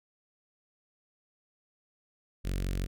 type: tone with notch filter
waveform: sawtooth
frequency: 46.25 Hz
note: F#1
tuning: in tune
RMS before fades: -32 dBFS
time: 2.44-2.87 s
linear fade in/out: 20 ms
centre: 900 Hz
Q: 0.7
effects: none